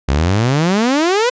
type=exponential sweep; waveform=sawtooth; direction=up; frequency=64.1 to 514 Hz; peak=-8 dBFS; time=0.08-1.3 s; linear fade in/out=10 ms; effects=resampled to 16000 Hz